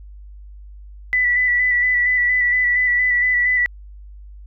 sine tone with vibrato, 1975.5 Hz, B6, in tune, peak -14 dBFS, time 1.13-3.66 s, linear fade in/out 0 ms, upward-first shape square, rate 4.3 Hz, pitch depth 21 cents each way, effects added 50 Hz sine -36 dBFS peak until 4.46 s

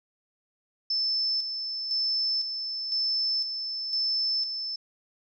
sine tone with tremolo, 5274 Hz, E8, in tune, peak -24 dBFS, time 0.9-4.76 s, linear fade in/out 5 ms, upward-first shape square, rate 0.99 Hz, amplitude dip 50%, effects none

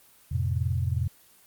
sine chord, F major, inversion none, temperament equal with one note detuned, 87.31 / 110 / 129.46 Hz, F2 / A2 / C3, 0 / 0 / -18 cents, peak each -27 / -30 / -29 dBFS, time 0.31-1.08 s, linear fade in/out 10 ms, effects white hiss -57 dBFS RMS until 1.46 s + Opus 24 kbps

